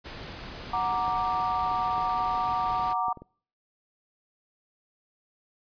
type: noise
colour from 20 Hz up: pink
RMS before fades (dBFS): -40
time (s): 0.04-2.94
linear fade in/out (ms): 20
type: chord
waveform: sine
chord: Gb augmented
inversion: none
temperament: equal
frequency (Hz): 740 / 932.3 / 1174.7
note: Gb5 / Bb5 / D6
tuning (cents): 0 / 0 / 0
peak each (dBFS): -29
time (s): 0.73-3.13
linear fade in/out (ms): 5
type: clicks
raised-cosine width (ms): 2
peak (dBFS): -30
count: 8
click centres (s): 1.08 / 1.715 / 1.981 / 2.206 / 2.797 / 3.083 / 3.173 / 3.22
effects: noise-tail reverb RT60 0.5 s tail -25 dB re dry + resampled to 11025 Hz